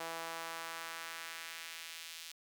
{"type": "tone with high-pass filter sweep", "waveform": "sawtooth", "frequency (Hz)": 164.81, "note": "E3", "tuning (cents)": 0, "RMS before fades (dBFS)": -45, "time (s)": [0, 2.32], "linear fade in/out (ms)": 5, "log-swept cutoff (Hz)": [690, 3400], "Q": 1.1, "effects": []}